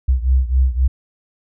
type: beating tone pair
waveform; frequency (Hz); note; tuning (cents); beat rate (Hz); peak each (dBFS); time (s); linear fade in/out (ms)
sine; 63.3 / 67.1; B1 / C2; +43 / +44; 3.8; -14 / -17; 0.08-0.88; 10
effects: none